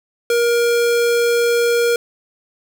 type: tone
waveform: square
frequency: 472.6 Hz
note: A#4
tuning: 24 cents sharp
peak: -14 dBFS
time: 0.3-1.96 s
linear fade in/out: 2 ms
effects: none